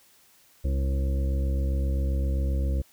harmonic tone with a mistuned harmonic, 67.6 Hz, C#2, 43 cents flat, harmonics 1 / 2 / 3 / 4 / 5 / 7 / 8, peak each -23 / -35 / -39 / -41 / -41 / -44 / -41 dBFS, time 0.64-2.82 s, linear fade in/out 10 ms, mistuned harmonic 5, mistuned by -24 cents, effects white hiss -59 dBFS RMS until 2.92 s

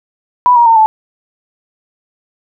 sine tone with pitch steps, 987.8 / 948.1 / 910 / 873.4 Hz, B5 / A#5 / A#5 / A5, 0 / +29 / -42 / -13 cents, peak -4 dBFS, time 0.46-0.86 s, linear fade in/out 0 ms, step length 100 ms, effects none

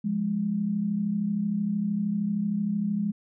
sine tone pair together, 174.65 / 207.7 Hz, F3 / G#3, 0 / 0 cents, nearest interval minor third, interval 300 cents, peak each -31 / -25 dBFS, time 0.04-3.12 s, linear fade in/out 10 ms, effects none

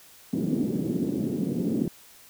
pink band-pass noise, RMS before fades -27 dBFS, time 0.33-1.88 s, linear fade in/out 2 ms, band 180 to 330 Hz, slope 24 dB/octave, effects white hiss -52 dBFS RMS until 2.29 s

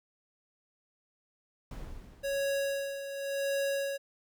brown noise with exponential decay, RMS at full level -39 dBFS, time 1.71-3.14 s, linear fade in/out 2 ms, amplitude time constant 310 ms
square tone with tremolo, 554.4 Hz, C#5, in tune, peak -29 dBFS, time 2.23-3.98 s, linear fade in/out 20 ms, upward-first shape sine, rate 0.91 Hz, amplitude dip 65%
effects none

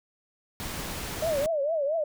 pink noise, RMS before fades -35 dBFS, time 0.6-1.46 s, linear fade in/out 0 ms
sine tone with vibrato, 605 Hz, D#5, 49 cents flat, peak -24 dBFS, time 1.22-2.04 s, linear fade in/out 5 ms, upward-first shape triangle, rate 4.4 Hz, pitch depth 200 cents each way
effects none

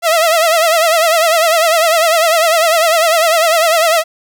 sawtooth tone with vibrato, 657 Hz, E5, 6 cents flat, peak -5 dBFS, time 0.02-4.04 s, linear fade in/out 50 ms, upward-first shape triangle, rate 10 Hz, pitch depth 110 cents each way, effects none

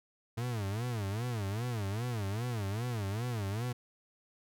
40% pulse tone with vibrato, 110 Hz, A2, in tune, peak -32 dBFS, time 0.37-3.73 s, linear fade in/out 10 ms, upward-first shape sine, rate 2.5 Hz, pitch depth 220 cents each way, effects none

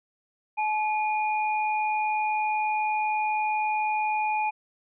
sine tone pair together, 855.9 / 2437 Hz, A5 / D#7, -48 / -37 cents, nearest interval octave + tritone, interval 1811 cents, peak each -24 / -31 dBFS, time 0.57-4.51 s, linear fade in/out 20 ms, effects none

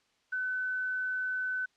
sine tone with quantisation, 1510 Hz, F#6, 35 cents sharp, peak -30 dBFS, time 0.32-1.66 s, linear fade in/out 10 ms, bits 10, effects white hiss -71 dBFS RMS until 1.76 s + low-pass 5000 Hz 12 dB/octave

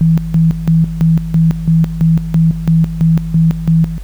sine tone with tremolo, 163.2 Hz, E3, 17 cents flat, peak -6 dBFS, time 0.01-3.98 s, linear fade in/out 0 ms, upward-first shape square, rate 3 Hz, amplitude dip 75%, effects added 48 Hz sine -23 dBFS peak until 4.03 s + pink hiss -44 dBFS RMS until 4.03 s

